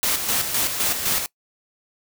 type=noise with tremolo; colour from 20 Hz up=white; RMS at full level=-21 dBFS; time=0.03-1.26 s; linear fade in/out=0 ms; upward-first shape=square; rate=3.9 Hz; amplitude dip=50%; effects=noise-tail reverb RT60 0.1 s tail -22 dB re dry